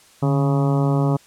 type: harmonic tone with a mistuned harmonic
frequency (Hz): 138.59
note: C#3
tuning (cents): 0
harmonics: 1 / 2 / 3 / 4 / 5 / 6 / 7 / 8 / 9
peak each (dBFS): -17 / -23 / -27 / -29 / -31 / -33 / -34 / -35 / -36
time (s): 0.22-1.17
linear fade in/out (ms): 10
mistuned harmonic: 1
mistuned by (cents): +80
effects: white hiss -51 dBFS RMS until 1.26 s + low-pass 10000 Hz 12 dB/octave